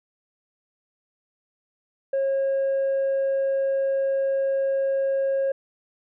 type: tone with tanh clipping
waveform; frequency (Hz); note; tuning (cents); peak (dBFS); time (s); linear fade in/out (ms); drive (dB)
sine; 543; C#5; -36; -21; 2.13-5.52; 5; 1
effects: none